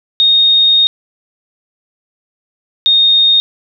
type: tone pair in turn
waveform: sine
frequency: 3709 / 3696 Hz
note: A#7 / A#7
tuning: -9 / -16 cents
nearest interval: unison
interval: 7 cents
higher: first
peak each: -6 dBFS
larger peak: neither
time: 0.2-0.87 / 2.86-3.4 s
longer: first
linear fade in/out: 0 ms
effects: none